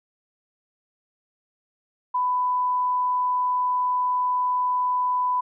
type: tone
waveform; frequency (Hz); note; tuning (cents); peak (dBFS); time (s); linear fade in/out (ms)
sine; 997; B5; +16; -20; 2.14-5.41; 10
effects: none